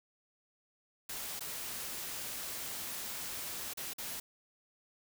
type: noise with dropouts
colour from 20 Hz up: white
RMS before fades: -41 dBFS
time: 1.09-4.2 s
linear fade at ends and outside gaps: 5 ms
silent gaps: 1.395-1.406 / 3.736-3.772 / 3.935-3.982 s
effects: none